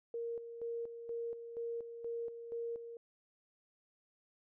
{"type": "tone with tremolo", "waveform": "sine", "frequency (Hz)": 466.2, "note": "A#4", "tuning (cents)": 0, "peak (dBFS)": -37, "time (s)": [0.14, 2.97], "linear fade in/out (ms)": 2, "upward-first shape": "square", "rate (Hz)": 2.1, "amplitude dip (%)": 60, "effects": []}